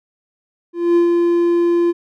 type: tone with ADSR envelope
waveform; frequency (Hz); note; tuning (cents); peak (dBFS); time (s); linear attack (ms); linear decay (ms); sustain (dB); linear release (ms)
triangle; 344.2; F4; -25; -7; 0.73-1.93; 230; 110; -3; 30
effects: none